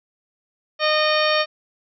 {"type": "harmonic tone with a mistuned harmonic", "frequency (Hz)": 613, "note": "D#5", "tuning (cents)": -26, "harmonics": [1, 2, 3, 4, 5, 6, 7, 9], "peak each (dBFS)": [-20, -23, -25, -26, -27, -28, -28, -30], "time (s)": [0.79, 1.46], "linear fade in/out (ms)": 50, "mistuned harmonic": 7, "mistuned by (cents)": 69, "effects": []}